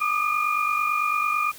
sine tone cluster, 1189 / 1238 / 2420 Hz, D6 / D#6 / D#7, +21 / -9 / -49 cents, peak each -25 / -25 / -26 dBFS, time 0-1.52 s, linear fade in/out 20 ms, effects white hiss -44 dBFS RMS until 1.58 s

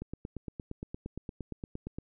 click train, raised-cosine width 3 ms, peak -25 dBFS, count 18, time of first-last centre 0.02-1.985 s, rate 8.65 Hz, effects none

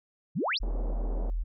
sine exponential sweep, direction up, 122.7 to 5920 Hz, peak -26 dBFS, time 0.35-0.59 s, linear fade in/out 20 ms
sine tone, 41.2 Hz, E1, in tune, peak -27 dBFS, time 0.6-1.44 s, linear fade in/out 20 ms
pink band-pass noise, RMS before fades -42 dBFS, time 0.63-1.3 s, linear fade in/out 0 ms, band 200 to 750 Hz, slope 24 dB/octave
effects none

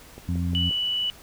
click train, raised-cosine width 2 ms, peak -27 dBFS, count 4, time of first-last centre 0.18-0.71 s, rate 5.66 Hz
harmonic tone, 87.31 Hz, F2, in tune, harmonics 1 / 2 / 3, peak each -25 / -28 / -33 dBFS, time 0.28-0.7 s, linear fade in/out 10 ms
sine tone, 2960 Hz, F#7, in tune, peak -23 dBFS, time 0.55-1.1 s, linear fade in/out 0 ms
effects pink hiss -48 dBFS RMS until 1.22 s

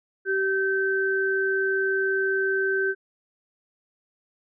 sine tone pair together, 386.5 / 1546 Hz, G4 / G6, -24 / -24 cents, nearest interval 2 octaves, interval 2400 cents, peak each -24 dBFS, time 0.25-2.95 s, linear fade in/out 50 ms, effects none

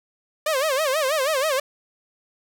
sawtooth tone with vibrato, 575 Hz, D5, 37 cents flat, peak -16 dBFS, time 0.46-1.6 s, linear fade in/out 5 ms, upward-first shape sine, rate 6.2 Hz, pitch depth 190 cents each way, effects none

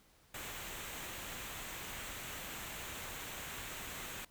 pink noise with comb filter, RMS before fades -45 dBFS, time 0.34-4.25 s, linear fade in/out 5 ms, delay 0.2 ms, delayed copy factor -0.5, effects pink hiss -67 dBFS RMS until 4.3 s

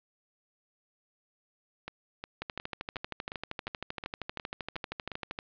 two click trains, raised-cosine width 0.3 ms, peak -22 / -19 dBFS, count 10 / 39, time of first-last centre 1.88-5.117 / 2.42-5.389 s, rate 2.78 / 12.8 Hz, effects resampled to 11025 Hz + 9-bit

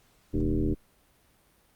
sine tone with frequency modulation, 138.59 Hz, C#3, in tune, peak -23 dBFS, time 0.33-0.75 s, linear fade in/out 20 ms, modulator 80.9 Hz, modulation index 3, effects pink hiss -64 dBFS RMS until 1.75 s + Opus 48 kbps

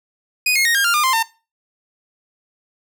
sawtooth tone with pitch steps, 2487 / 2153 / 1863.1 / 1612.6 / 1395.8 / 1208.1 / 1045.7 / 905.1 Hz, D#7 / C7 / A#6 / G6 / F6 / D6 / C6 / A5, -1 / +49 / -1 / +49 / -1 / +49 / -1 / +49 cents, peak -11 dBFS, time 0.46-1.228 s, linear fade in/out 5 ms, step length 96 ms, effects noise-tail reverb RT60 0.3 s tail -19 dB re dry

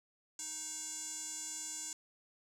square tone with band-pass filter, 311.1 Hz, D#4, in tune, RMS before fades -43 dBFS, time 0.39-1.93 s, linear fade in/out 2 ms, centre 7200 Hz, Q 6.2, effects none

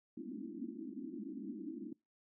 white band-pass noise, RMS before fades -45 dBFS, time 0.17-1.93 s, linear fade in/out 5 ms, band 200 to 340 Hz, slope 96 dB/octave, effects noise-tail reverb RT60 0.2 s tail -23 dB re dry

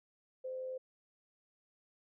sine tone with amplitude modulation, 516 Hz, C5, 24 cents flat, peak -37 dBFS, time 0.44-0.78 s, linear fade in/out 10 ms, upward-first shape sine, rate 90.7 Hz, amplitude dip 30%, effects none

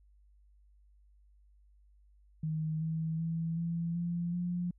sine tone with pitch steps, 156.9 / 160.57 / 164.32 / 168.16 / 172.09 / 176.11 Hz, D#3 / E3 / E3 / E3 / F3 / F3, +15 / -45 / -5 / +35 / -25 / +15 cents, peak -31 dBFS, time 2.43-4.71 s, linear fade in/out 5 ms, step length 380 ms, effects added 50 Hz sine -60 dBFS peak until 4.78 s

